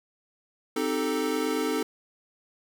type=chord; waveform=square; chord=A half-diminished seventh; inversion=first; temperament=equal; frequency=261.6 / 311.1 / 392 / 440 Hz; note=C4 / Eb4 / G4 / A4; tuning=0 / 0 / 0 / 0 cents; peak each=-32 / -31 / -36 / -30 dBFS; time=0.76-1.83 s; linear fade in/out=5 ms; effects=none